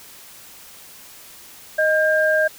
sine tone pair together, 622.3 / 1602 Hz, D#5 / G6, 0 / +37 cents, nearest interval octave + major third, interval 1637 cents, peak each -17 / -18 dBFS, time 1.78-2.48 s, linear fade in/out 10 ms, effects white hiss -43 dBFS RMS until 2.58 s

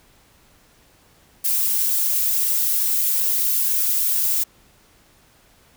violet noise with flanger, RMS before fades -20 dBFS, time 1.44-4.44 s, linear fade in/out 10 ms, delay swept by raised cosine 1.8 to 2.9 ms, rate 2.2 Hz, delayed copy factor +0.6, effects pink hiss -55 dBFS RMS until 5.76 s

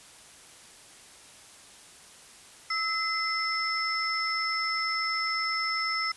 sine tone cluster, 1303 / 2052 / 5270 Hz, E6 / C7 / E8, -20 / -34 / -1 cents, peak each -31 dBFS, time 2.7-6.12 s, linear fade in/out 5 ms, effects white hiss -51 dBFS RMS until 6.16 s + resampled to 24000 Hz

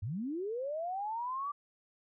sine linear sweep, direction up, 86.1 to 1174.7 Hz, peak -34 dBFS, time 0.02-1.52 s, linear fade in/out 10 ms, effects none

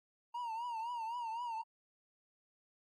triangle tone with vibrato, 930 Hz, A#5, 4 cents flat, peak -36 dBFS, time 0.34-1.62 s, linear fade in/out 10 ms, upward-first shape triangle, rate 3.9 Hz, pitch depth 110 cents each way, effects AAC 32 kbps

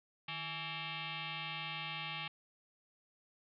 sine tone with frequency modulation, 155.56 Hz, D#3, in tune, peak -39 dBFS, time 0.28-2.28 s, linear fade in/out 5 ms, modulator 495 Hz, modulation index 6.8, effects none

